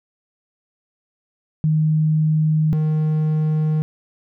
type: tone pair in turn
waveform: sine / triangle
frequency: 155.56 / 154.91 Hz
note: D#3 / D#3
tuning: 0 / -7 cents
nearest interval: unison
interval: 7 cents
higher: first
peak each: -14 dBFS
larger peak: neither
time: 1.64-2.73 / 2.73-3.82 s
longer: neither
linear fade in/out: 0 ms
effects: none